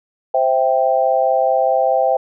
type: chord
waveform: sine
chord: C major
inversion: none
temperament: equal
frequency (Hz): 523.3 / 659.3 / 784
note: C5 / E5 / G5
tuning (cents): 0 / 0 / 0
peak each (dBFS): -17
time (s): 0.34-2.17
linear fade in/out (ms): 5
effects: none